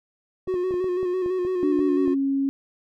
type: tone with vibrato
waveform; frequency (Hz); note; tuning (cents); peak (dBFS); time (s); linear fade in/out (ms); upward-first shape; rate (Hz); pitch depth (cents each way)
triangle; 365; F#4; -24; -20; 0.47-2.15; 20; square; 6; 33
type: clicks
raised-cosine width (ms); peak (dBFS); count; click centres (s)
2; -24; 10; 0.475 / 0.541 / 0.709 / 0.741 / 0.843 / 1.03 / 1.261 / 1.45 / 1.792 / 2.078
type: tone with pitch glide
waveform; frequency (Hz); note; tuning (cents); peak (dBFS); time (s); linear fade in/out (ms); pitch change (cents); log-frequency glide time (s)
sine; 293.7 to 274; D4 to C#4; 0 to -20; -20; 1.63-2.49; 0; -120; 1.78-2.12
effects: none